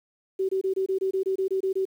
sine tone bursts, 382.3 Hz, G4, 43 cents flat, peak -22 dBFS, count 12, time 0.39-1.854 s, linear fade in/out 10 ms, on 100 ms, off 24 ms, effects 9-bit

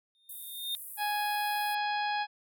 triangle tone with exponential growth, 3651 Hz, A#7, 37 cents flat, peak -28 dBFS, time 0.15-0.75 s, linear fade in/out 0 ms, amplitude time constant 130 ms
white band-pass noise, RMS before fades -44 dBFS, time 0.29-1.75 s, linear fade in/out 5 ms, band 9500 to 16000 Hz, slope 48 dB/octave
harmonic tone, 832 Hz, G#5, 3 cents sharp, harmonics 1 / 2 / 3 / 4 / 5 / 6, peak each -30 / -36 / -40 / -42 / -44 / -46 dBFS, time 0.97-2.27 s, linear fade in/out 50 ms
effects none

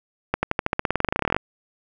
accelerating click train, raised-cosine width 0.5 ms, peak -5 dBFS, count 23, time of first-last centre 0.34-1.365 s, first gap 90 ms, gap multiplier 0.93, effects none

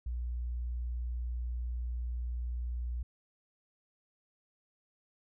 sine tone, 60.2 Hz, B1, 44 cents flat, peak -33 dBFS, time 0.06-3.03 s, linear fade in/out 5 ms, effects none

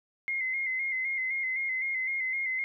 sine tone with vibrato, 2093 Hz, C7, in tune, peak -28 dBFS, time 0.28-2.64 s, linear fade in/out 0 ms, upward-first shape square, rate 3.9 Hz, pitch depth 38 cents each way, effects none

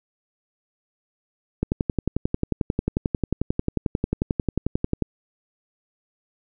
click train, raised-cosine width 3 ms, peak -8 dBFS, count 39, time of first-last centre 1.63-5.023 s, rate 11.2 Hz, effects none

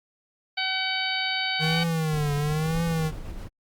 harmonic tone, 758 Hz, F#5, 42 cents sharp, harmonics 1 / 2 / 3 / 4 / 5 / 6, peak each -33 / -32 / -30 / -31 / -33 / -32 dBFS, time 0.57-1.84 s, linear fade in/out 10 ms
square tone with vibrato, 155.56 Hz, D#3, in tune, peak -24 dBFS, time 1.59-3.12 s, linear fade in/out 50 ms, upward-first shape triangle, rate 1 Hz, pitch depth 140 cents each way
brown noise with tremolo, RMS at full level -35 dBFS, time 2.11-3.49 s, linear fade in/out 20 ms, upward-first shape square, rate 7.9 Hz, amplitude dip 25%
effects Opus 48 kbps

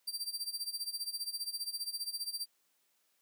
sawtooth tone with tremolo, 4700 Hz, D8, 1 cent sharp, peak -31 dBFS, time 0.07-2.46 s, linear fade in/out 10 ms, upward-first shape sine, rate 15 Hz, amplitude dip 85%, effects white hiss -75 dBFS RMS until 3.21 s + high-pass 200 Hz 12 dB/octave

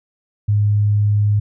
sine tone, 103.83 Hz, G#2, in tune, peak -12 dBFS, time 0.48-1.4 s, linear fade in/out 10 ms, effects none

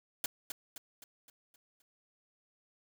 white noise with echo, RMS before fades -34 dBFS, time 0.24-0.26 s, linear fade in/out 2 ms, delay 260 ms, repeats 6, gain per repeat -6 dB, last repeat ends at 1.82 s, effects none

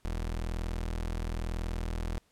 30% pulse tone, 41 Hz, E1, 9 cents flat, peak -29 dBFS, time 0.05-2.18 s, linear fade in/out 0 ms, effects pink hiss -69 dBFS RMS until 2.31 s + low-pass 12000 Hz 12 dB/octave

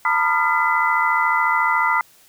sine tone cluster, 907 / 981 / 1217 / 1385 / 2014 Hz, A#5 / B5 / D#6 / F6 / B6, -48 / -12 / -39 / -15 / +33 cents, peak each -22 dBFS, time 0.05-2.01 s, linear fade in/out 2 ms, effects white hiss -52 dBFS RMS until 2.28 s

